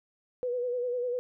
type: tone with vibrato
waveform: sine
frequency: 492 Hz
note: B4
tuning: 7 cents flat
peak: -28 dBFS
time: 0.43-1.19 s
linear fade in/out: 0 ms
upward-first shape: sine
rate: 10 Hz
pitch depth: 45 cents each way
effects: none